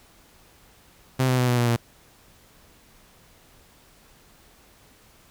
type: tone with pitch steps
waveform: sawtooth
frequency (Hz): 130 / 127.47 / 124.99 / 122.56 / 120.18 / 117.84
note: C3 / C3 / B2 / B2 / B2 / A#2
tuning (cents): -11 / -45 / +21 / -13 / -47 / +19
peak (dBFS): -15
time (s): 1.19-1.766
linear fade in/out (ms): 10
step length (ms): 96
effects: pink hiss -55 dBFS RMS until 5.3 s